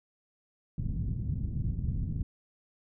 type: low-pass noise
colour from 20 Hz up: white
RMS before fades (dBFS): -32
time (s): 0.78-2.23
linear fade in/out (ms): 2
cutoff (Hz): 160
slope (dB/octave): 24
effects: none